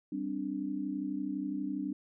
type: chord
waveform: sine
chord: G suspended fourth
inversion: none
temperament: equal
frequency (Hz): 196 / 261.6 / 293.7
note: G3 / C4 / D4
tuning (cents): 0 / 0 / 0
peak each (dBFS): -39 / -38 / -35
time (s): 0.12-1.93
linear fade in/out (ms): 5
effects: none